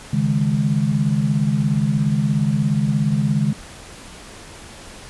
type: chord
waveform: sine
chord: C# suspended second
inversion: none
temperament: equal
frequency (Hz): 138.59 / 155.56 / 207.7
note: C#3 / D#3 / G#3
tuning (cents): 0 / 0 / 0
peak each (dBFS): -20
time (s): 0.13-3.53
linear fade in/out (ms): 5
effects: pink hiss -39 dBFS RMS until 5.09 s + resampled to 24000 Hz